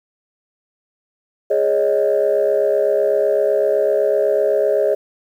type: chord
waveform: sine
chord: Ab suspended fourth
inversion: none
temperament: equal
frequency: 415.3 / 554.4 / 622.3 Hz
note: Ab4 / Db5 / Eb5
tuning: 0 / 0 / 0 cents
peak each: -17 dBFS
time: 1.5-4.95 s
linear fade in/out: 10 ms
effects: tanh soft clip ceiling -7 dBFS + 8-bit